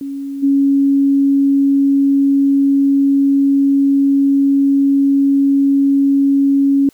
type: tone with level steps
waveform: sine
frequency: 277.2 Hz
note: C#4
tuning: in tune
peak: -21 / -9 dBFS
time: 0.01-6.89 s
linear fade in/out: 2 ms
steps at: 0.42 s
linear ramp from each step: 20 ms
effects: white hiss -53 dBFS RMS until 6.93 s